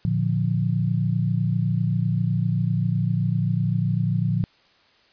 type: chord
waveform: sine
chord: Bb major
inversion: none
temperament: equal with one note detuned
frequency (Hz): 114.47 / 146.83 / 174.61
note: Bb2 / D3 / F3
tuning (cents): -31 / 0 / 0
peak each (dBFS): -23 / -25 / -24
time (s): 0.05-4.44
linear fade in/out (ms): 0
effects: white hiss -58 dBFS RMS until 5.12 s + resampled to 11025 Hz